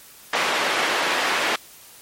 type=band-pass noise; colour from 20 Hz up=white; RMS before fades=-22 dBFS; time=0.33-1.56 s; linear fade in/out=5 ms; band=380 to 2300 Hz; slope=12 dB/octave; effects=white hiss -46 dBFS RMS until 2.01 s + MP3 64 kbps